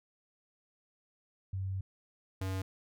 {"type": "tone pair in turn", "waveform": ["sine", "square"], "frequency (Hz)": [95.5, 94.84], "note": ["G2", "F#2"], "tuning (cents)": [-45, 43], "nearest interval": "unison", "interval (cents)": 12, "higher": "first", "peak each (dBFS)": [-33, -34], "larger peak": "first", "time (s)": [[1.53, 1.81], [2.41, 2.62]], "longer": "first", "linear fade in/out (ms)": 5, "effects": []}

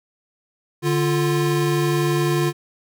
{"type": "tone pair together", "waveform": "square", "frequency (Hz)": [146.83, 348.8], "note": ["D3", "F4"], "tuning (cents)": [0, -2], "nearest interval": "octave + minor third", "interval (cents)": 1498, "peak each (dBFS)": -21, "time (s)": [0.82, 2.53], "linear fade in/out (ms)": 50, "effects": []}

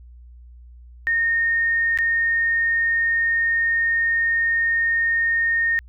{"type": "tone with dropouts", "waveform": "sine", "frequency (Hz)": 1840, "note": "A#6", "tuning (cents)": -23, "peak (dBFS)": -17, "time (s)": [1.07, 5.79], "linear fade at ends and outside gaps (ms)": 0, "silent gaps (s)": [1.975, 1.987], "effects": ["added 60 Hz sine -41 dBFS peak until 5.88 s"]}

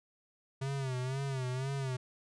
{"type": "tone with vibrato", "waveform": "square", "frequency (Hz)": 132.2, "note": "C3", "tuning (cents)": 18, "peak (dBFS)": -34, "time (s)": [0.61, 1.97], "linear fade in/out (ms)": 10, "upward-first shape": "sine", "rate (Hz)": 2, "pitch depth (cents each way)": 85, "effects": ["resampled to 22050 Hz"]}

